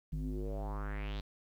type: tone with low-pass filter sweep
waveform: square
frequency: 51 Hz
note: G#1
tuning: 31 cents flat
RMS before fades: -38 dBFS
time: 0.12-1.21 s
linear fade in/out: 10 ms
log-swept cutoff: 170 to 4100 Hz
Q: 4.3
effects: 11-bit